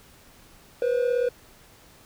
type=tone pair together; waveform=triangle; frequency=484.9 / 522.3 Hz; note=B4 / C5; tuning=-32 / -3 cents; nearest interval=minor second; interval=129 cents; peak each=-20 / -25 dBFS; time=0.82-1.29 s; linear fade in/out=2 ms; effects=pink hiss -53 dBFS RMS until 2.05 s